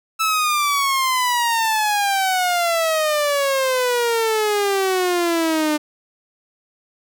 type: exponential sweep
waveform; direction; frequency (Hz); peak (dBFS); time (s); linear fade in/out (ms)
sawtooth; down; 1318.5 to 298.5; -13; 0.19-5.78; 20
effects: none